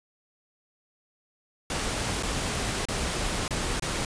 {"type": "noise with dropouts", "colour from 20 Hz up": "pink", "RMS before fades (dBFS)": -29, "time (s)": [1.7, 4.05], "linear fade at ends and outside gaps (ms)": 2, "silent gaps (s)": [[2.227, 2.232], [2.854, 2.885], [3.48, 3.507], [3.797, 3.822]], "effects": ["resampled to 22050 Hz"]}